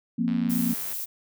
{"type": "chord", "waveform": "sine", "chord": "F suspended fourth", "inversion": "none", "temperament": "equal", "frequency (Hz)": [174.61, 233.1, 261.6], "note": ["F3", "Bb3", "C4"], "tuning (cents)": [0, 0, 0], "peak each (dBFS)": [-29, -24, -29], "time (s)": [0.18, 0.74], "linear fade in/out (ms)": 10}
{"type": "click train", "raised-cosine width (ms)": 0.3, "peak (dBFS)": -27, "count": 63, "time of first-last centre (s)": [0.28, 0.927], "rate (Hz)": 95.9}
{"type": "noise", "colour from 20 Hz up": "violet", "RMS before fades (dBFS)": -32, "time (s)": [0.49, 1.06], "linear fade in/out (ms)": 20}
{"effects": []}